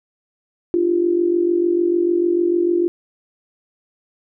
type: tone with amplitude modulation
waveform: sine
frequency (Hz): 347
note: F4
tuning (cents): -11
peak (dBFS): -11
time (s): 0.74-2.88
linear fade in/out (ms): 0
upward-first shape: sine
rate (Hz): 46.7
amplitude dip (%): 70
effects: none